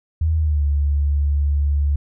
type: tone with pitch glide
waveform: sine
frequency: 79.8 to 71.92 Hz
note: D#2 to D2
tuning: +44 to -36 cents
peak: -15 dBFS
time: 0.21-1.96 s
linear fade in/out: 5 ms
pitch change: -180 cents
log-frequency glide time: 0.36-0.64 s
effects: none